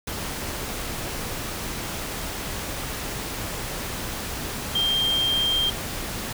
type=tone in noise; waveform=sine; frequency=3184 Hz; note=G7; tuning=26 cents sharp; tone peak=-20 dBFS; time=4.75-5.7 s; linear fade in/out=5 ms; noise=pink; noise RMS=-31 dBFS; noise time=0.07-6.33 s; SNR=+8 dB; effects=none